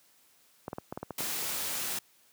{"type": "clicks", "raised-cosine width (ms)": 1, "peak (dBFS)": -22, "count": 8, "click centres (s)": [0.681, 0.731, 0.784, 0.925, 0.975, 1.03, 1.107, 1.206]}
{"type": "noise", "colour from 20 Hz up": "white", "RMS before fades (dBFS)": -34, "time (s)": [1.18, 1.99], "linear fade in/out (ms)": 5}
{"effects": ["white hiss -64 dBFS RMS until 2.32 s", "high-pass 100 Hz 12 dB/octave"]}